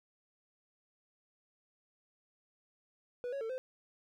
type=tone with pitch steps; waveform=triangle; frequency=490.5 / 554 / 448 / 516 Hz; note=B4 / C#5 / A4 / C5; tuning=-12 / -1 / +31 / -24 cents; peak=-34 dBFS; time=3.24-3.58 s; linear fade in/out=0 ms; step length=85 ms; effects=none